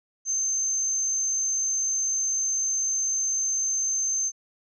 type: tone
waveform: sine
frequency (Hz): 6272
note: G8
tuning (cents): 0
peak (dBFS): -23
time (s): 0.25-4.32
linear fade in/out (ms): 50
effects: none